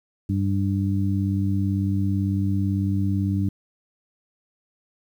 harmonic tone, 98 Hz, G2, in tune, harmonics 1 / 2 / 3, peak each -22 / -25 / -28 dBFS, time 0.29-3.49 s, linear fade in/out 5 ms, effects 9-bit

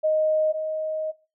sine tone pair in turn, 622.3 / 625.9 Hz, D#5 / D#5, 0 / +10 cents, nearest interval unison, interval 10 cents, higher second, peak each -18 / -25 dBFS, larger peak first, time 0.03-0.53 / 0.53-1.12 s, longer second, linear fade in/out 20 ms, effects noise-tail reverb RT60 0.3 s tail -18 dB re dry

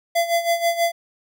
square tone with tremolo, 680 Hz, F5, 46 cents flat, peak -16 dBFS, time 0.15-0.92 s, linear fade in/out 10 ms, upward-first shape sine, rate 6.2 Hz, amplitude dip 75%, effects none

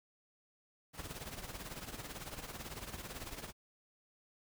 pink noise with tremolo, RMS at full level -43 dBFS, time 0.93-3.53 s, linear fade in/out 50 ms, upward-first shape triangle, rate 18 Hz, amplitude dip 75%, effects none

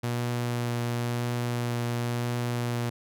sawtooth tone with vibrato, 120 Hz, B2, 49 cents flat, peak -23 dBFS, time 0.03-2.9 s, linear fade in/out 10 ms, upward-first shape triangle, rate 0.97 Hz, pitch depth 11 cents each way, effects none

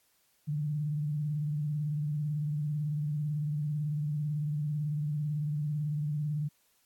sine tone with vibrato, 149.1 Hz, D3, 27 cents sharp, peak -29 dBFS, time 0.47-6.49 s, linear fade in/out 20 ms, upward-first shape sine, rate 18 Hz, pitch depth 62 cents each way, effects white hiss -70 dBFS RMS until 6.85 s + AAC 64 kbps

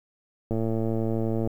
click train, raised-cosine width 2 ms, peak -15 dBFS, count 109, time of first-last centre 0.51-1.474 s, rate 112 Hz, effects 9-bit

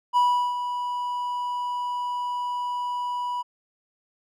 triangle tone with ADSR envelope, 980 Hz, B5, 14 cents flat, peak -14 dBFS, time 0.13-3.43 s, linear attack 37 ms, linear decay 370 ms, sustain -10 dB, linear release 22 ms, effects none

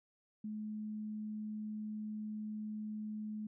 sine tone, 213.6 Hz, G#3, 49 cents sharp, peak -39 dBFS, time 0.44-3.47 s, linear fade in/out 5 ms, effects none

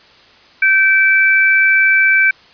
sine tone pair together, 1552.2 / 2318 Hz, G6 / D7, -18 / -23 cents, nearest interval perfect fifth, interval 695 cents, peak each -11 dBFS, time 0.62-2.31 s, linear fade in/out 5 ms, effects white hiss -45 dBFS RMS until 2.53 s + resampled to 11025 Hz

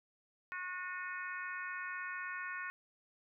harmonic tone with a mistuned harmonic, 364.3 Hz, F#4, 27 cents flat, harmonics 3 / 4 / 5 / 6 / 7, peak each -46 / -43 / -44 / -52 / -50 dBFS, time 0.52-2.7 s, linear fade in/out 0 ms, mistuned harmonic 7, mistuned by -28 cents, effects none

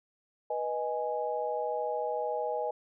sine chord, G# minor, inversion first, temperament equal with one note detuned, 488.8 / 622.3 / 830.6 Hz, B4 / D#5 / G#5, -18 / 0 / 0 cents, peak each -34 dBFS, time 0.5-2.71 s, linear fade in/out 5 ms, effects none

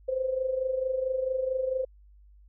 sine tone with amplitude modulation, 520 Hz, C5, 11 cents flat, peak -23 dBFS, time 0.08-1.85 s, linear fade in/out 10 ms, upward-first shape sine, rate 24.5 Hz, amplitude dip 65%, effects added 50 Hz sine -52 dBFS peak until 2.48 s

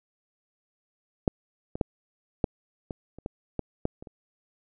clicks, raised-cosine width 2 ms, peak -8 / -20 / -10 / -9 / -20 / -30 / -19 / -15 / -12 / -28 / -30 dBFS, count 11, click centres 1.278 / 1.755 / 1.812 / 2.442 / 2.908 / 3.186 / 3.261 / 3.593 / 3.854 / 4.025 / 4.072 s, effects none

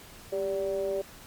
triangle ring-modulated tone, 92.5 Hz, F#2, in tune, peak -22 dBFS, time 0.32-1.02 s, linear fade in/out 10 ms, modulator 487 Hz, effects pink hiss -49 dBFS RMS until 1.26 s + MP3 96 kbps

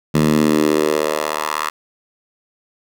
10% pulse tone with high-pass filter sweep, 76.4 Hz, D#2, 31 cents flat, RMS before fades -17 dBFS, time 0.14-1.7 s, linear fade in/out 10 ms, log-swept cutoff 160 to 1200 Hz, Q 2.2, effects none

